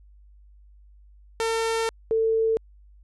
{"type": "tone pair in turn", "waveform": ["sawtooth", "sine"], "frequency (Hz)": [452.4, 446.9], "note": ["A4", "A4"], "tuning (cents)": [48, 27], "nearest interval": "unison", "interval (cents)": 21, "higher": "first", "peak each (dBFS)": -19, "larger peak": "neither", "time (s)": [[1.4, 1.89], [2.11, 2.57]], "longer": "first", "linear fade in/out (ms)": 0, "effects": ["added 50 Hz sine -49 dBFS peak until 3.03 s", "resampled to 24000 Hz"]}